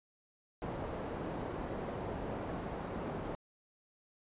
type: low-pass noise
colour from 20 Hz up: white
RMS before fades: -40 dBFS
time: 0.62-3.35 s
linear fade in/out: 0 ms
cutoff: 610 Hz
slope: 12 dB/octave
effects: resampled to 8000 Hz